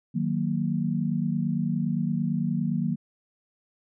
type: chord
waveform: sine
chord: D# minor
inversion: none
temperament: equal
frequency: 155.56 / 185 / 233.1 Hz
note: D#3 / F#3 / A#3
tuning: 0 / 0 / 0 cents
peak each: -28 dBFS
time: 0.14-2.96 s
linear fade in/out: 20 ms
effects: none